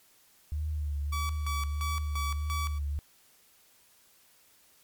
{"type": "tone with vibrato", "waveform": "sine", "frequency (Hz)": 74.3, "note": "D2", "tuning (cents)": 21, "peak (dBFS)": -29, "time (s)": [0.52, 2.99], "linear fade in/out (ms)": 0, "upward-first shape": "triangle", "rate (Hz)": 1.6, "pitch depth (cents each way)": 68}
{"type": "tone with tremolo", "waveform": "sawtooth", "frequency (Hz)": 1145, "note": "D6", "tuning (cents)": -44, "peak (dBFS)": -29, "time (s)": [1.12, 2.79], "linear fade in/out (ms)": 10, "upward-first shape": "square", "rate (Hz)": 2.9, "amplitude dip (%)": 80}
{"effects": ["white hiss -62 dBFS RMS until 4.83 s", "MP3 96 kbps"]}